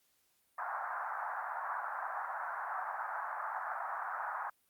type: band-pass noise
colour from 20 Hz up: pink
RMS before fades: -39 dBFS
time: 0.58-4.5 s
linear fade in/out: 5 ms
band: 730 to 1600 Hz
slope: 48 dB/octave
effects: white hiss -74 dBFS RMS until 4.69 s + Opus 48 kbps